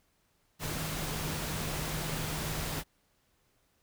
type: tone in noise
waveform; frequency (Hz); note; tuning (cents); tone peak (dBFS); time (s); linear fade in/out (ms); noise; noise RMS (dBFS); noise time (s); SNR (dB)
sine; 155.56; D#3; 0; -39; 0.59-2.84; 50; pink; -36; 0.59-2.84; -6
effects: pink hiss -72 dBFS RMS until 3.82 s